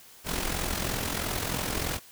pink noise with amplitude modulation, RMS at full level -28 dBFS, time 0.24-2 s, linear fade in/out 50 ms, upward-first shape sine, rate 43.1 Hz, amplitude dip 60%, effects white hiss -52 dBFS RMS until 2.11 s

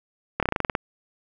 slowing click train, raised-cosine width 0.5 ms, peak -7 dBFS, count 10, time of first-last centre 0.4-0.752 s, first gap 27 ms, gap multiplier 1.09, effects none

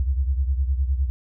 sine beating tone pair, 65 / 74.8 Hz, C2 / D2, -11 / +32 cents, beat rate 9.8 Hz, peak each -20 / -26 dBFS, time 0-1.1 s, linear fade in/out 0 ms, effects none

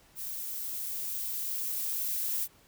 violet noise with level ramp, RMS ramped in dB -38 to -31 dBFS, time 0.15-2.48 s, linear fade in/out 50 ms, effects pink hiss -61 dBFS RMS until 2.67 s

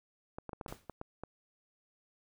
clicks, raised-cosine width 1 ms, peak -27 dBFS, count 9, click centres 0.385 / 0.493 / 0.532 / 0.612 / 0.662 / 0.725 / 0.897 / 1.014 / 1.236 s
pink noise with exponential decay, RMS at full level -46 dBFS, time 0.68-0.92 s, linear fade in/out 0 ms, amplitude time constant 52 ms
effects none

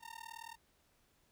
sawtooth tone with amplitude modulation, 916 Hz, A#5, 31 cents flat, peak -40 dBFS, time 0-0.57 s, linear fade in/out 50 ms, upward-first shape sine, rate 38.8 Hz, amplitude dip 100%, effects pink hiss -73 dBFS RMS until 1.31 s

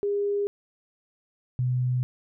sine tone pair in turn, 406 / 125.69 Hz, G#4 / B2, -39 / +31 cents, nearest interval octave + minor sixth, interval 2030 cents, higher first, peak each -23 / -22 dBFS, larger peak second, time 0.03-0.47 / 1.59-2.03 s, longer neither, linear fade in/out 0 ms, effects none

